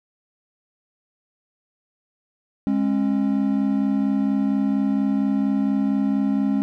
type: tone pair together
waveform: triangle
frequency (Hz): 206.4 / 270.7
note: G#3 / C#4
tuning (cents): -10 / -41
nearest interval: perfect fourth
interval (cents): 469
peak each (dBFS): -19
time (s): 2.67-6.62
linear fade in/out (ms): 0
effects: none